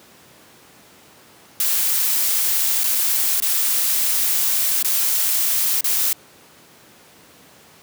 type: noise with dropouts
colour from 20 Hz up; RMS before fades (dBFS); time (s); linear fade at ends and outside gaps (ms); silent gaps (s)
blue; -19; 1.6-6.13; 2; 2.836-2.84 / 3.402-3.422 / 4.827-4.846 / 5.809-5.842
effects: pink hiss -48 dBFS RMS until 7.82 s + high-pass 150 Hz 12 dB/octave